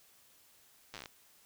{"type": "slowing click train", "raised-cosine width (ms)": 0.2, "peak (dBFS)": -27, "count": 10, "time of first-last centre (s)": [0.94, 1.058], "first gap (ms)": 8, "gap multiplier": 1.12, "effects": ["white hiss -64 dBFS RMS until 1.45 s"]}